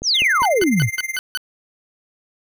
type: click train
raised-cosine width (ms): 2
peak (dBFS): -17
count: 5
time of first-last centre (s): 0.02-0.82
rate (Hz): 5
type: exponential sweep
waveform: sine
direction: down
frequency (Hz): 6645 to 96.6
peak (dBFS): -14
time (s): 0.03-0.9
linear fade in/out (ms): 50
type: tone with tremolo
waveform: square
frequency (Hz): 2093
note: C7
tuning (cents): 0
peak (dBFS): -21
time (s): 0.14-1.18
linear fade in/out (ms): 20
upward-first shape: sine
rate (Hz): 19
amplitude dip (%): 90
type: tone bursts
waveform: 20% pulse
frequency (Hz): 1499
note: F#6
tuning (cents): +22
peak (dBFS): -16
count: 6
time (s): 0.43-1.374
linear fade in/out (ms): 0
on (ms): 24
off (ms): 160
effects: none

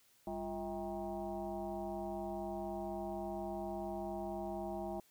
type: tone with frequency modulation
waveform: sine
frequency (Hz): 495.9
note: B4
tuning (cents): +7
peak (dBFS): -38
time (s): 0.27-5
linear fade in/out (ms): 2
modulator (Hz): 148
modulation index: 2.4
effects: white hiss -69 dBFS RMS until 5.1 s

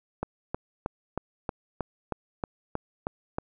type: click train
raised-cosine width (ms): 1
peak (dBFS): -15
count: 11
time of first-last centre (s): 0.23-3.385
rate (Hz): 3.17
effects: none

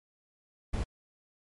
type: noise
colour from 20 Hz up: brown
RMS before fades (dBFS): -30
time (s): 0.73-0.84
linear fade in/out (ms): 10
effects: MP3 48 kbps

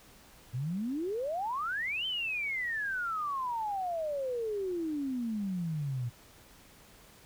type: exponential two-way sweep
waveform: sine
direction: up then down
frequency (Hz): 116.54 to 3136 to 116.54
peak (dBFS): -31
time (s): 0.53-6.1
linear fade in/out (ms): 20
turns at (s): 2.06
effects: pink hiss -57 dBFS RMS until 7.25 s

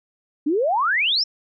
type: exponential sweep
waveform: sine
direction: up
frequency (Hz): 275.4 to 5590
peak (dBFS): -17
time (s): 0.46-1.24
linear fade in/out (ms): 10
effects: none

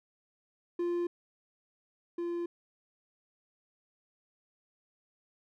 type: tone pair in turn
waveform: triangle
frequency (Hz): 347.8 / 344.6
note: F4 / F4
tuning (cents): -7 / -23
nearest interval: unison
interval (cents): 16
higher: first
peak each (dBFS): -27 / -30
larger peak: first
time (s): 0.79-1.07 / 2.18-2.46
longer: neither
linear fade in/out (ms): 5
effects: none

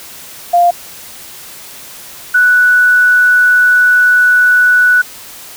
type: tone pair in turn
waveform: sine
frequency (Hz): 698.5 / 1480.1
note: F5 / F#6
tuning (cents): 0 / 0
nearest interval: octave + minor second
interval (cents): 1300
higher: second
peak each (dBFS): -5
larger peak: neither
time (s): 0.53-0.71 / 2.34-5.02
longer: second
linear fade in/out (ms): 10
effects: white hiss -32 dBFS RMS until 5.56 s

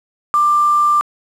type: tone with quantisation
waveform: sine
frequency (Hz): 1186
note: D6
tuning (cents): +17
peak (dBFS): -10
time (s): 0.34-1.01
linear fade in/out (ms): 0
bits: 5
effects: low-pass 10000 Hz 12 dB/octave

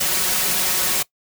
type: noise with comb filter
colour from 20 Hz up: white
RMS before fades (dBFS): -20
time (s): 0-1.03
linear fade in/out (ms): 10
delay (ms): 5.4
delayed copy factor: +1
effects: noise-tail reverb RT60 0.1 s tail -21 dB re dry

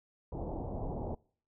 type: low-pass noise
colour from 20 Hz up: pink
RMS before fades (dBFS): -38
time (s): 0.32-1.15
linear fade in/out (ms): 5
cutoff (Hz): 870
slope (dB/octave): 48
effects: noise-tail reverb RT60 0.5 s tail -25 dB re dry

